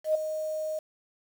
sine tone with ADSR envelope, 622.3 Hz, D#5, in tune, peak -19 dBFS, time 0.04-0.79 s, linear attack 110 ms, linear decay 5 ms, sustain -10 dB, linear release 4 ms, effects 8-bit

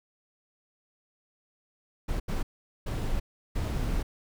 brown noise bursts at uneven times, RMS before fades -29 dBFS, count 4, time 2.08-2.2 / 2.28-2.43 / 2.86-3.2 / 3.55-4.03 s, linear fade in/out 10 ms, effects none

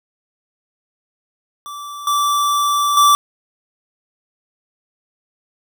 square tone with level steps, 1164 Hz, D6, 16 cents flat, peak -29 / -15 / -9 dBFS, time 1.66-3.15 s, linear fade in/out 0 ms, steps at 2.07 / 2.97 s, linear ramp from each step 2 ms, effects none

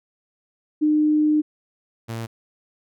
sine / sawtooth tone pair in turn, 303.6 / 114.18 Hz, D#4 / A#2, -42 / -35 cents, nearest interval octave + perfect fourth, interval 1693 cents, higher first, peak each -15 / -24 dBFS, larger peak first, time 0.81-1.42 / 2.08-2.27 s, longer first, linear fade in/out 20 ms, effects none

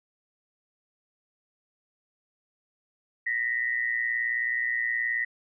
sine tone pair together, 1856.6 / 1975.5 Hz, A#6 / B6, -7 / 0 cents, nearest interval minor second, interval 107 cents, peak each -28 dBFS, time 3.26-5.25 s, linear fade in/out 10 ms, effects none

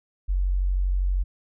sine tone, 46.25 Hz, F#1, in tune, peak -20 dBFS, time 0.28-1.24 s, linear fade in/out 20 ms, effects none

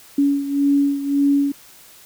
sine beating tone pair, 281.6 / 283.4 Hz, C#4 / C#4, +27 / +38 cents, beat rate 1.8 Hz, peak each -16 / -21 dBFS, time 0.18-1.52 s, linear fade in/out 5 ms, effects white hiss -46 dBFS RMS until 2.05 s

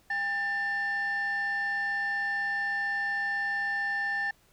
sine tone pair together, 804 / 1782.1 Hz, G5 / A6, +44 / +22 cents, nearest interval octave + major second, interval 1378 cents, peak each -33 / -26 dBFS, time 0.1-4.31 s, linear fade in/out 5 ms, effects tanh soft clip ceiling -25 dBFS + pink hiss -64 dBFS RMS until 4.52 s

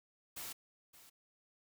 white noise with echo, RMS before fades -45 dBFS, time 0.36-0.53 s, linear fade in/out 10 ms, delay 570 ms, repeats 1, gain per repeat -15 dB, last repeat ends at 1.1 s, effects none

